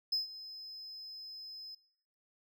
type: tone with ADSR envelope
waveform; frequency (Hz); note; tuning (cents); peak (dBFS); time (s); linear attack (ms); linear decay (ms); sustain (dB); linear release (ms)
triangle; 5100; D#8; +42; -27; 0.12-1.75; 8; 140; -16; 6
effects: noise-tail reverb RT60 0.9 s tail -25 dB re dry